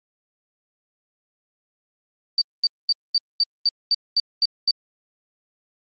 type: tone bursts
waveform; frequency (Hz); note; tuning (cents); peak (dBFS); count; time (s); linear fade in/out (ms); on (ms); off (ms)
sine; 4622; D8; -28; -15; 10; 2.38-4.71; 2; 35; 220
effects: Opus 24 kbps